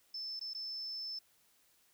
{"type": "tone with dropouts", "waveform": "sine", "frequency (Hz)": 5274, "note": "E8", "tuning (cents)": 0, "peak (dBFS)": -39, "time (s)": [0.14, 1.19], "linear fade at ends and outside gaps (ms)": 5, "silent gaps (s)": [[0.395, 0.411], [0.535, 0.547]], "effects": ["white hiss -70 dBFS RMS until 1.93 s"]}